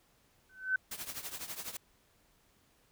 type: tone with exponential growth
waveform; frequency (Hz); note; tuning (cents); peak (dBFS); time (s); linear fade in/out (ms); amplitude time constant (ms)
sine; 1522; F#6; +48; -24; 0.49-0.76; 5; 58
type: noise with tremolo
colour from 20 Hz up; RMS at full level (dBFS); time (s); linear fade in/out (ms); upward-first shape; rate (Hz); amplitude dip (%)
white; -39; 0.91-1.77; 5; triangle; 12; 85
effects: pink hiss -69 dBFS RMS until 2.91 s